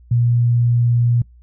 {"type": "tone", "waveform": "sine", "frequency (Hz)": 119.6, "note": "A#2", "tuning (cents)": 45, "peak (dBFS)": -12, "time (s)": [0.11, 1.22], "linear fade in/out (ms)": 5, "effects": ["noise-tail reverb RT60 0.2 s tail -26 dB re dry", "added 60 Hz sine -43 dBFS peak until 1.42 s"]}